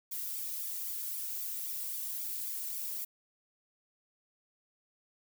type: noise with flanger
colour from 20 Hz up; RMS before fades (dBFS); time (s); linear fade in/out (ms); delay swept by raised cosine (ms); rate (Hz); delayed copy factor
violet; -38; 0.11-3.05; 10; 0.85 to 2.15; 3.8; +0.9
effects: none